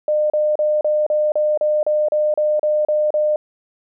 sine tone bursts, 605 Hz, D#5, 49 cents flat, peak -14 dBFS, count 13, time 0.08-3.36 s, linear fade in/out 2 ms, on 220 ms, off 35 ms, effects none

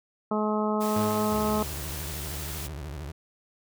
harmonic tone, 212.9 Hz, G#3, 43 cents sharp, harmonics 1 / 2 / 3 / 4 / 5 / 6, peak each -27 / -30 / -32 / -33 / -34 / -35 dBFS, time 0.31-1.63 s, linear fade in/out 5 ms
white noise, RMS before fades -38 dBFS, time 0.8-2.68 s, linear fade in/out 20 ms
sawtooth tone with exponential decay, 104.7 Hz, G#2, 15 cents sharp, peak -25 dBFS, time 0.96-2.3 s, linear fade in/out 5 ms, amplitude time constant 290 ms
30% pulse tone with vibrato, 73.42 Hz, D2, in tune, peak -32 dBFS, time 1.31-3.12 s, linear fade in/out 10 ms, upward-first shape sine, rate 13 Hz, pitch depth 210 cents each way
effects none

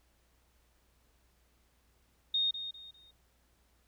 sine tone with echo, 3700 Hz, A#7, 14 cents flat, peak -27 dBFS, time 2.34-2.51 s, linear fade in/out 5 ms, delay 200 ms, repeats 3, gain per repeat -10 dB, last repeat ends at 3.11 s, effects added 60 Hz sine -70 dBFS peak until 3.87 s + pink hiss -72 dBFS RMS until 3.87 s

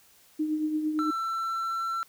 sine tone with tremolo, 307.9 Hz, D#4, 18 cents flat, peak -23 dBFS, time 0.39-1.11 s, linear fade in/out 10 ms, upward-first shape triangle, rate 8.8 Hz, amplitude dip 55%
triangle tone with pitch glide, 1338 to 1346.5 Hz, E6 to E6, +25 to +36 cents, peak -26 dBFS, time 0.99-2.03 s, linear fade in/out 0 ms, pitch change +11 cents, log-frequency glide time 1.18-1.9 s
effects white hiss -59 dBFS RMS until 2.08 s

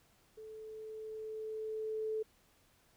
sine tone with level ramp, 436.1 Hz, A4, 15 cents flat, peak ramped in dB -47 to -33 dBFS, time 0.37-2.23 s, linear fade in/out 10 ms, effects pink hiss -69 dBFS RMS until 2.96 s

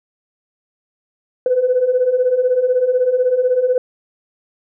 sine beating tone pair, 490.7 / 506.7 Hz, B4 / B4, -11 / +44 cents, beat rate 16 Hz, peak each -18 / -13 dBFS, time 1.46-3.78 s, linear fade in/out 2 ms, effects tanh soft clip ceiling -6 dBFS

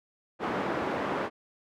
pink band-pass noise, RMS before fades -31 dBFS, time 0.39-1.3 s, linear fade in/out 50 ms, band 250 to 1400 Hz, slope 12 dB/octave, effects none

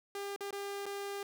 sawtooth tone with dropouts, 400.6 Hz, G4, 38 cents sharp, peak -34 dBFS, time 0.15-1.23 s, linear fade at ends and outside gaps 2 ms, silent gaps 0.362-0.407 / 0.508-0.527 / 0.857-0.863 s, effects none

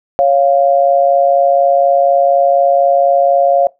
sine tone pair together, 554.4 / 698.5 Hz, C#5 / F5, 0 / 0 cents, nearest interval major third, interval 400 cents, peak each -10 dBFS, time 0.19-3.67 s, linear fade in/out 0 ms, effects noise-tail reverb RT60 0.2 s tail -22 dB re dry

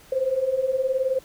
sine beating tone pair, 510 / 529 Hz, C5 / C5, -44 / +19 cents, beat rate 19 Hz, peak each -26 / -22 dBFS, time 0.12-1.19 s, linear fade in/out 5 ms, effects pink hiss -51 dBFS RMS until 1.24 s

